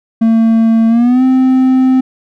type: tone with pitch glide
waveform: triangle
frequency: 225.8 to 259.4 Hz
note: A3 to C4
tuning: +45 to -15 cents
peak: -4 dBFS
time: 0.21-2.01 s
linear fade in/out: 10 ms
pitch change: +240 cents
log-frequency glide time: 0.88-1.23 s
effects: none